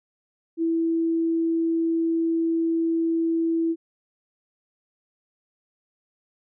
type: tone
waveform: sine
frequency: 329.6 Hz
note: E4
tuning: in tune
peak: -20 dBFS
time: 0.57-3.76 s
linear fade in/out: 50 ms
effects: none